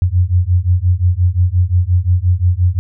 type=beating tone pair; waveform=sine; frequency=87 / 92.7 Hz; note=F2 / F#2; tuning=-6 / +4 cents; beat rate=5.7 Hz; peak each=-13 dBFS; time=0.02-2.79 s; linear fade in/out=0 ms; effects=none